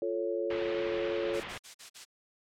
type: chord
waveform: sine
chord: F augmented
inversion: none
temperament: equal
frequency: 349.2 / 440 / 554.4 Hz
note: F4 / A4 / C#5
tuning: 0 / 0 / 0 cents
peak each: -34 dBFS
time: 0.02-1.4 s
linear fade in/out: 2 ms
type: low-pass noise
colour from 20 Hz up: white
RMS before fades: -42 dBFS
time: 0.5-1.58 s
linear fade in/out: 5 ms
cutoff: 3100 Hz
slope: 24 dB/octave
type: noise bursts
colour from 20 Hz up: blue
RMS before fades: -40 dBFS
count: 5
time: 1.33-2.052 s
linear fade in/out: 20 ms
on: 110 ms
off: 43 ms
effects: low-pass 6000 Hz 12 dB/octave